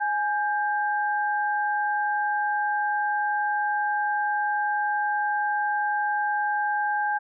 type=tone pair together; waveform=sine; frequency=834 / 1582.6 Hz; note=G#5 / G6; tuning=+7 / +16 cents; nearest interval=major seventh; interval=1109 cents; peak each=-24 / -27 dBFS; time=0-7.19 s; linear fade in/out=20 ms; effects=none